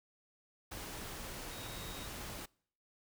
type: tone in noise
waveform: sine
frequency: 3766 Hz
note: A#7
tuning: 17 cents sharp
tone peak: -52 dBFS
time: 1.51-2.07 s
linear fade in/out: 10 ms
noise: pink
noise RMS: -45 dBFS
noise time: 0.71-2.46 s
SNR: -10 dB
effects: noise-tail reverb RT60 0.6 s tail -26 dB re dry